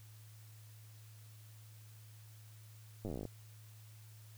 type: slowing click train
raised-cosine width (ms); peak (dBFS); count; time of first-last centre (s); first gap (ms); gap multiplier
2; -29; 15; 3.05-3.253; 9; 1.07
effects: added 108 Hz sine -54 dBFS peak until 4.37 s + white hiss -64 dBFS RMS until 4.37 s